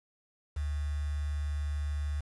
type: tone with quantisation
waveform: sine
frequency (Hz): 73.42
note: D2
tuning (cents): 0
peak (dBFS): -30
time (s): 0.56-2.21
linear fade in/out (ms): 10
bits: 8
effects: resampled to 24000 Hz